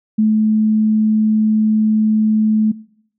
sine tone, 216.3 Hz, A3, 29 cents flat, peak -10 dBFS, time 0.18-2.72 s, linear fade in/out 10 ms, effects noise-tail reverb RT60 0.7 s tail -22 dB re dry

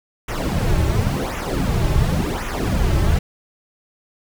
brown noise with flanger, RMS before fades -19 dBFS, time 0.28-3.19 s, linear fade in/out 5 ms, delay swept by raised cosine 0.22 to 4.22 ms, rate 0.92 Hz, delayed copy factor -0.75, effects none

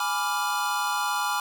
square chord, G# diminished seventh, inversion none, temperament equal, 830.6 / 987.8 / 1174.7 / 1396.9 Hz, G#5 / B5 / D6 / F6, 0 / 0 / 0 / 0 cents, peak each -31 dBFS, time 0-1.4 s, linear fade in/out 2 ms, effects none

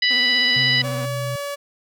harmonic tone, 987.8 Hz, B5, in tune, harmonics 2 / 3 / 4 / 5, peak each -19 / -21 / -22 / -23 dBFS, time 0.02-0.82 s, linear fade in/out 5 ms
sawtooth tone with vibrato, 250.7 Hz, B3, 26 cents sharp, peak -27 dBFS, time 0.1-1.06 s, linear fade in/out 10 ms, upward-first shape sine, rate 16 Hz, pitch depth 73 cents each way
sine tone with pitch glide, 130.81 to 126.65 Hz, C3 to B2, 0 to +44 cents, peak -25 dBFS, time 0.56-1.36 s, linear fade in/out 5 ms, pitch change -56 cents, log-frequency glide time 0.74-1.13 s
sawtooth tone, 570 Hz, C#5, 48 cents sharp, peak -22 dBFS, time 0.83-1.56 s, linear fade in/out 20 ms
effects none

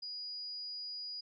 sine tone, 4900 Hz, D#8, 27 cents flat, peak -40 dBFS, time 0.02-1.21 s, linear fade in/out 10 ms, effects none

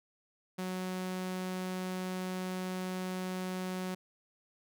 sawtooth tone, 184.7 Hz, F#3, 3 cents flat, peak -31 dBFS, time 0.58-3.95 s, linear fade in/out 10 ms, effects none

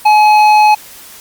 sine tone with hard clipping, 848 Hz, G#5, 36 cents sharp, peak -6 dBFS, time 0.05-0.75 s, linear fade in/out 10 ms, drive 9 dB, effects white hiss -35 dBFS RMS until 1.2 s + Opus 32 kbps

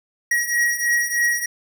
square beating tone pair, 1900 / 1903.2 Hz, A#6 / A#6, +33 / +35 cents, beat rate 3.2 Hz, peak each -24 / -20 dBFS, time 0.31-1.46 s, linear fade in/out 5 ms, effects none

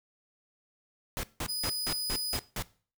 pink noise bursts, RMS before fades -34 dBFS, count 7, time 1.17-2.624 s, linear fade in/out 0 ms, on 62 ms, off 170 ms
sawtooth tone, 4978 Hz, D#8, in tune, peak -28 dBFS, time 1.48-2.38 s, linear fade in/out 20 ms
effects noise-tail reverb RT60 0.4 s tail -19 dB re dry

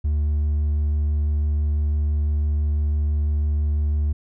sine tone with hard clipping, 74.5 Hz, D2, 25 cents sharp, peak -19 dBFS, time 0.04-4.13 s, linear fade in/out 10 ms, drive 2 dB, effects none

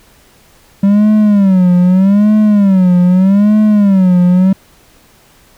triangle tone with vibrato, 195.1 Hz, G3, 8 cents flat, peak -3 dBFS, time 0.83-4.53 s, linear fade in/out 5 ms, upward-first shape sine, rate 0.81 Hz, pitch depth 160 cents each way, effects pink hiss -46 dBFS RMS until 5.57 s

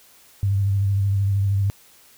sine tone with vibrato, 99 Hz, G2, 18 cents sharp, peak -17 dBFS, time 0.43-1.7 s, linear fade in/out 0 ms, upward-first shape sine, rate 13 Hz, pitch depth 32 cents each way, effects white hiss -52 dBFS RMS until 2.17 s

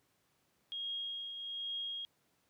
sine tone with tremolo, 3265 Hz, G#7, 30 cents flat, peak -36 dBFS, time 0.72-2.05 s, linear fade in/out 0 ms, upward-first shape triangle, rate 1.2 Hz, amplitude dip 50%, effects pink hiss -75 dBFS RMS until 2.49 s + high-pass 100 Hz 12 dB/octave

